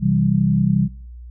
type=chord; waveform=sine; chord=C major; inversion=none; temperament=equal; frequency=130.81 / 164.81 / 196 Hz; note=C3 / E3 / G3; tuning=0 / 0 / 0 cents; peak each=-19 / -19 / -18 dBFS; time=0-0.89 s; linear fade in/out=50 ms; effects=noise-tail reverb RT60 0.5 s tail -21 dB re dry + added 60 Hz sine -34 dBFS peak until 1.3 s